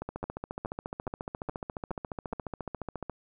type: two click trains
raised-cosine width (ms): 1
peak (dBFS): -21 / -20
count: 45 / 6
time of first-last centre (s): 0.02-3.097 / 0.24-2.332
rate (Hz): 14.3 / 2.39
effects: none